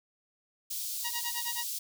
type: high-pass noise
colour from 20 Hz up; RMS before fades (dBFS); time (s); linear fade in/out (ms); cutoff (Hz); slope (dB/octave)
white; -36; 0.7-1.79; 10; 3700; 24
type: tone with tremolo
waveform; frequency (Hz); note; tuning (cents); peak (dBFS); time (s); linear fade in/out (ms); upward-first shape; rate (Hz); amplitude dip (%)
10% pulse; 949; A#5; +31; -24; 1.04-1.65; 10; sine; 9.5; 100
effects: none